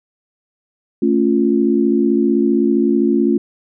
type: chord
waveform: sine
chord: A augmented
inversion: none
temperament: equal with one note detuned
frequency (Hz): 221.7 / 277.2 / 349.2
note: A3 / C#4 / E#4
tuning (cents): +13 / 0 / 0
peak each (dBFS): -16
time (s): 1.02-3.38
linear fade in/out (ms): 5
effects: none